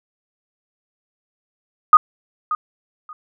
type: tone with echo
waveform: sine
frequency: 1238 Hz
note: D#6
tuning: 9 cents flat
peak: -3 dBFS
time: 1.93-1.97 s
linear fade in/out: 2 ms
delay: 580 ms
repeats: 2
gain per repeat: -15 dB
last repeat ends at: 3.13 s
effects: none